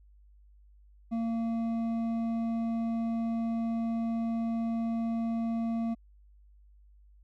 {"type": "tone with hard clipping", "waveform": "sine", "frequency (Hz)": 228.9, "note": "A#3", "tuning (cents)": -31, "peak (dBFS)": -30, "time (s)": [1.11, 5.95], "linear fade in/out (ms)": 20, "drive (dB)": 7, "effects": ["added 50 Hz sine -55 dBFS peak until 7.23 s"]}